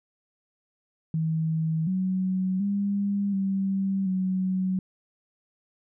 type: tone with pitch steps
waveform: sine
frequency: 160.2 / 186.8 / 200.8 / 193.9 / 186.8 Hz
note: E3 / F#3 / G3 / G3 / F#3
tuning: -49 / +17 / +42 / -19 / +17 cents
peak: -23 dBFS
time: 1.14-4.79 s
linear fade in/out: 2 ms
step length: 730 ms
effects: none